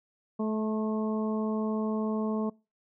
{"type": "harmonic tone with a mistuned harmonic", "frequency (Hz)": 216.7, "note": "A3", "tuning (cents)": -26, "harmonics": [1, 2, 3, 4, 5], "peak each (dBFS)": [-28, -34, -39, -43, -41], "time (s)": [0.39, 2.5], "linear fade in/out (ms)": 10, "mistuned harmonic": 4, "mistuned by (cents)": 22, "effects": ["noise-tail reverb RT60 0.3 s tail -25 dB re dry"]}